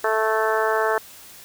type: harmonic tone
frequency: 219.5 Hz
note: A3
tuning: 4 cents flat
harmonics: 2 / 3 / 4 / 5 / 6 / 7 / 8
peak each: -23 / -25 / -26 / -27 / -28 / -28 / -29 dBFS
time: 0.04-0.98 s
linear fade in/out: 2 ms
effects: white hiss -44 dBFS RMS until 1.44 s